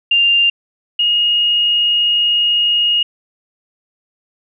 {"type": "tone pair in turn", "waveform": "sine", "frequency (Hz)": [2794, 2866], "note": ["F7", "F7"], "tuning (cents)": [0, 44], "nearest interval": "unison", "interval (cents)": 44, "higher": "second", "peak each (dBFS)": [-9, -11], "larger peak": "first", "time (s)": [[0.11, 0.5], [0.99, 3.03]], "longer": "second", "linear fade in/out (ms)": 5, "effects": []}